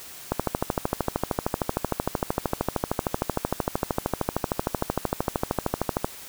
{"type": "click train", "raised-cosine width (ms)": 1, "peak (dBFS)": -8, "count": 76, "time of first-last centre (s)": [0.32, 6.045], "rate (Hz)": 13.1, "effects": ["white hiss -42 dBFS RMS until 6.28 s"]}